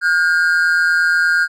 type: tone pair together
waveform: triangle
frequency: 1431.6 / 1600 Hz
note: F6 / G6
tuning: +42 / +35 cents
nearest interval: major second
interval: 193 cents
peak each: -13 dBFS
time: 0.01-1.48 s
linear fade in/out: 50 ms
effects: none